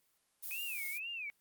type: noise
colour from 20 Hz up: violet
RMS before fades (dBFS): -42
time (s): 0.42-0.99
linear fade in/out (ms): 20
type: tone with vibrato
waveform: sine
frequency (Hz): 2462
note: D#7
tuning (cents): -19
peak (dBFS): -39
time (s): 0.51-1.3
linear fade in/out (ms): 0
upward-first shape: sine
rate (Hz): 2.1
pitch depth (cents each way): 230
effects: white hiss -75 dBFS RMS until 1.4 s + Opus 24 kbps